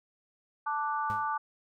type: chord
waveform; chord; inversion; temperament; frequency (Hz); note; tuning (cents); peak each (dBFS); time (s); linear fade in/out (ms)
sine; D major; second; equal; 880 / 1174.7 / 1480; A5 / D6 / F#6; 0 / 0 / 0; -32 / -32 / -38; 0.66-1.38; 10
type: tone with exponential decay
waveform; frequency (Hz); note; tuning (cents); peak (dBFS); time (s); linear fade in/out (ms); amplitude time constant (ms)
30% pulse; 104.4; G#2; +10; -33; 1.1-1.32; 0; 46
effects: none